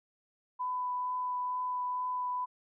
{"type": "tone with vibrato", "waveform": "sine", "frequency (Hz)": 998, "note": "B5", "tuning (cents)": 18, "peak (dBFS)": -31, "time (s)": [0.59, 2.46], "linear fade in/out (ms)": 20, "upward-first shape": "triangle", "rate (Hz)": 2.2, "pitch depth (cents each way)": 10, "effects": []}